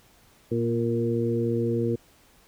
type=harmonic tone with a mistuned harmonic; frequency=116.54 Hz; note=A#2; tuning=in tune; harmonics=1 / 2 / 3 / 4; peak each=-28 / -28 / -28 / -28 dBFS; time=0.51-1.96 s; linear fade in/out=10 ms; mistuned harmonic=2; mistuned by=+22 cents; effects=pink hiss -58 dBFS RMS until 2.47 s